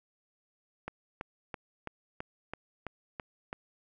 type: click train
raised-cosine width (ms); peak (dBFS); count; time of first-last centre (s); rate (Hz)
0.5; -22; 9; 0.88-3.529; 3.02
effects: none